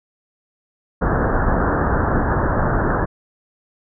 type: low-pass noise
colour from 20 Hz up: pink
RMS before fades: -18 dBFS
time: 1.01-3.06 s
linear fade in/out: 20 ms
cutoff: 1700 Hz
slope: 96 dB/octave
effects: none